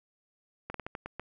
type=slowing click train; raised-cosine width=0.5 ms; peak=-22 dBFS; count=7; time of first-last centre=0.7-1.196 s; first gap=43 ms; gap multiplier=1.26; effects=none